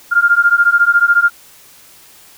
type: beating tone pair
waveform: sine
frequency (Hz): 1396.9 / 1410.9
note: F6 / F6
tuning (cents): 0 / +17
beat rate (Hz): 14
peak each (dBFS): -11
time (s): 0.11-1.3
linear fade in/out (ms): 20
effects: white hiss -43 dBFS RMS until 2.37 s